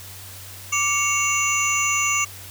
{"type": "tone cluster", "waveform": "sine", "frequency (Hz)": [1167, 2218, 2764, 6120, 6940], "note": ["D6", "C#7", "F7", "G8", "A8"], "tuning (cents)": [-11, 0, -19, -42, -25], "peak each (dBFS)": -25, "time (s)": [0.72, 2.25], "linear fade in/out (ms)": 10, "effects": ["added 95 Hz sine -42 dBFS peak until 2.5 s", "white hiss -40 dBFS RMS until 2.5 s"]}